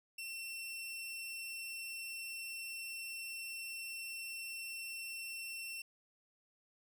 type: tone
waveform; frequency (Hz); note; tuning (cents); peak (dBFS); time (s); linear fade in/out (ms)
sawtooth; 2705; E7; +44; -39; 0.18-5.82; 5
effects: none